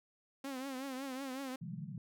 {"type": "tone with vibrato", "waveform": "sawtooth", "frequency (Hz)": 265.9, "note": "C4", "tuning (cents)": 28, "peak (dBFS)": -36, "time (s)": [0.44, 1.56], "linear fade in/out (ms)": 5, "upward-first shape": "triangle", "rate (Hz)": 5.4, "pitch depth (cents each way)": 100}
{"type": "band-pass noise", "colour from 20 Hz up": "white", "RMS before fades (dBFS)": -44, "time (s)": [1.61, 1.98], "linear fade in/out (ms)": 2, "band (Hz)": [120, 210], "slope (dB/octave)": 96}
{"effects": []}